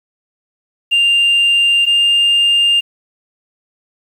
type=tone pair in turn; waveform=sine; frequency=2794 / 2805 Hz; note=F7 / F7; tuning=0 / +7 cents; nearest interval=unison; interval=7 cents; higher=second; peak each=-7 dBFS; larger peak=neither; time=0.91-1.86 / 1.86-2.81 s; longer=neither; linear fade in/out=20 ms; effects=tanh soft clip ceiling -7 dBFS + 7-bit